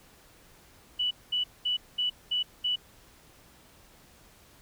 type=tone bursts; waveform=sine; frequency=2960 Hz; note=F#7; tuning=in tune; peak=-25 dBFS; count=6; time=0.99-2.76 s; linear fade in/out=10 ms; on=120 ms; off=210 ms; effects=pink hiss -57 dBFS RMS until 4.61 s